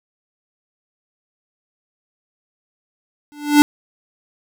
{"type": "tone with exponential growth", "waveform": "square", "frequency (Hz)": 293.7, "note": "D4", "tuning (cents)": 0, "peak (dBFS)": -4, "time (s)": [3.32, 3.62], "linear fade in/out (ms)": 0, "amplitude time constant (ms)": 64, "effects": []}